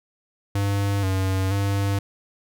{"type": "tone with pitch steps", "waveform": "square", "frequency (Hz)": [100, 95, 99.5], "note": ["G2", "F#2", "G2"], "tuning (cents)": [35, 46, 26], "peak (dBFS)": -21, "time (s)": [0.55, 1.99], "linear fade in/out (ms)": 5, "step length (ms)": 480, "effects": []}